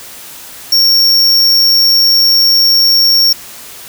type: tone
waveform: square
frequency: 5510 Hz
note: F8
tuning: 24 cents flat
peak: -6 dBFS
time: 0.72-3.33 s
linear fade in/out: 5 ms
effects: white hiss -31 dBFS RMS until 3.88 s